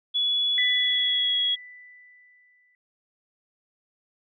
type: tone with pitch glide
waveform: sine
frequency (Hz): 3400 to 3326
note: G#7 to G#7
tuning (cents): +40 to +2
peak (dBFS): -21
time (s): 0.14-1.56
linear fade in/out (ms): 20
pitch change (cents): -38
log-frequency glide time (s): 0.72-1.35
type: tone with exponential decay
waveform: sine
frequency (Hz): 1985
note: B6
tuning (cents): +8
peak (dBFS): -22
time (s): 0.58-2.75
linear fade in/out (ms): 1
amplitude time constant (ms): 470
effects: none